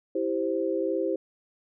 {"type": "chord", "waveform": "sine", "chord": "C major", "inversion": "first", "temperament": "equal", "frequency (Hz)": [329.6, 392, 523.3], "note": ["E4", "G4", "C5"], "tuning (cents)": [0, 0, 0], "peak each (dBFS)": -29, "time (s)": [0.15, 1.16], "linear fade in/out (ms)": 5, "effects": []}